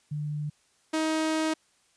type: tone pair in turn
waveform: sine / sawtooth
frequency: 149 / 315.7 Hz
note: D3 / D#4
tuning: +25 / +25 cents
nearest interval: octave + minor second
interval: 1300 cents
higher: second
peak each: -29 / -21 dBFS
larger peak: second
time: 0.11-0.5 / 0.93-1.54 s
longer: second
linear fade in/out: 10 ms
effects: white hiss -66 dBFS RMS until 1.96 s + resampled to 22050 Hz